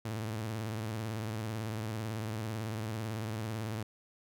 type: tone with vibrato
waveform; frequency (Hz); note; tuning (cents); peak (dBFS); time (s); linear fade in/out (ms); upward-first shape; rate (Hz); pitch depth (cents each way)
sawtooth; 109.7; A2; -5; -31; 0.05-3.83; 5; sine; 18; 100
effects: none